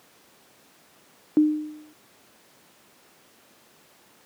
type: tone with exponential decay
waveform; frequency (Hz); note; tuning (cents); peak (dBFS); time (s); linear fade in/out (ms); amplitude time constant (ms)
sine; 304.3; D#4; -38; -11; 1.37-1.93; 0; 120
effects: pink hiss -56 dBFS RMS until 4.25 s + high-pass 200 Hz 12 dB/octave